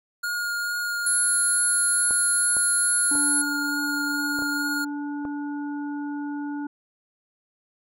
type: tone with vibrato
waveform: square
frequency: 1426 Hz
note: F6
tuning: 36 cents sharp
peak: -26 dBFS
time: 0.23-4.85 s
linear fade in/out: 10 ms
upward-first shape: triangle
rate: 2.3 Hz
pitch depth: 11 cents each way
type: tone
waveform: sine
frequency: 10920 Hz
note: F9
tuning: 40 cents flat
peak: -20 dBFS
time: 1.06-3.42 s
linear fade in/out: 5 ms
type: clicks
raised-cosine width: 1 ms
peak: -22 dBFS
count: 6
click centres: 2.109 / 2.568 / 3.154 / 4.389 / 4.422 / 5.252 s
type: harmonic tone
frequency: 290 Hz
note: D4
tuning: 22 cents flat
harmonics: 1 / 3 / 5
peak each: -28 / -39 / -42 dBFS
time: 3.11-6.67 s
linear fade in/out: 5 ms
effects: none